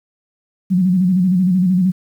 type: tone with vibrato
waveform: sine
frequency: 183.3 Hz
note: F#3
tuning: 16 cents flat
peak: -11 dBFS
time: 0.7-1.92 s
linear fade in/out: 20 ms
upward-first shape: square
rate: 13 Hz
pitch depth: 62 cents each way
effects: 8-bit